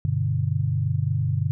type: chord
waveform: sine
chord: G major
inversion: none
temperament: equal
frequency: 98 / 123.47 / 146.83 Hz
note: G2 / B2 / D3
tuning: 0 / 0 / 0 cents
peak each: -25 / -25 / -25 dBFS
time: 0.05-1.51 s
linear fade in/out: 0 ms
effects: none